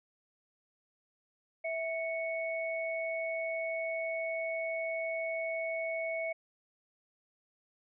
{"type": "tone pair together", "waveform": "sine", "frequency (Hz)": [654.6, 2217], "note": ["E5", "C#7"], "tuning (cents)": [-12, 0], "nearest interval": "octave + major sixth", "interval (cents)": 2112, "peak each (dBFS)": [-34, -37], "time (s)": [1.64, 6.33], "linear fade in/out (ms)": 10, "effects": []}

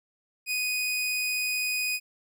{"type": "tone", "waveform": "sawtooth", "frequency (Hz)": 2489, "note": "D#7", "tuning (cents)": 0, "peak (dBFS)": -23, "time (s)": [0.46, 2], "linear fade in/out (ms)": 50, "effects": []}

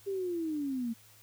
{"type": "linear sweep", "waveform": "sine", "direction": "down", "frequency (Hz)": [401.5, 223.1], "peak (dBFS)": -31, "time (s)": [0.06, 0.94], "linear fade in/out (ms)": 20, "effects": ["added 106 Hz sine -63 dBFS peak until 1.22 s", "white hiss -59 dBFS RMS until 1.22 s"]}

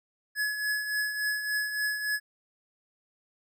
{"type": "tone with tremolo", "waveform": "square", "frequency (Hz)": 1697, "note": "G#6", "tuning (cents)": 37, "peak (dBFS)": -26, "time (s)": [0.35, 2.2], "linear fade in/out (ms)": 50, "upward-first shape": "triangle", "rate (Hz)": 3.5, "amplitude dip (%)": 60, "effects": []}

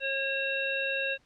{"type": "harmonic tone", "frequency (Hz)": 543, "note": "C#5", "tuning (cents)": -36, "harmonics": [1, 3, 5, 7], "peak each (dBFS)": [-34, -33, -31, -39], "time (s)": [0, 1.18], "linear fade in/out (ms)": 50, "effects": ["pink hiss -67 dBFS RMS until 1.25 s", "low-pass 6000 Hz 12 dB/octave"]}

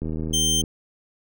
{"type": "click train", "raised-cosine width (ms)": 3, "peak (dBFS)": -17, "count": 50, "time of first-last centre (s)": [0.02, 0.638], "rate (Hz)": 79.3}
{"type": "tone", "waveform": "25% pulse", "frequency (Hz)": 3150, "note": "G7", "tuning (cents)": 8, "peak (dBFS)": -16, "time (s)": [0.33, 0.62], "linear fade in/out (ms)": 10}
{"effects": []}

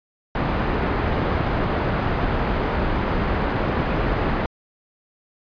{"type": "low-pass noise", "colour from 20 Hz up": "pink", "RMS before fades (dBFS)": -22, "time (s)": [0.35, 4.46], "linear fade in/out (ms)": 2, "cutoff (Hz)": 1600, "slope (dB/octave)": 12, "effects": ["resampled to 11025 Hz"]}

